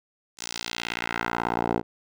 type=tone with band-pass filter sweep; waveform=10% pulse; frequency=58.27 Hz; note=A#1; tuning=in tune; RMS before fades=-29 dBFS; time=0.37-1.83 s; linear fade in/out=50 ms; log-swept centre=7000 to 500 Hz; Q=1.4; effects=none